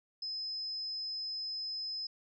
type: tone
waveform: sine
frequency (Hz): 5100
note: D#8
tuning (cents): +42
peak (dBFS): -36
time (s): 0.22-2.07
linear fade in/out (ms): 5
effects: none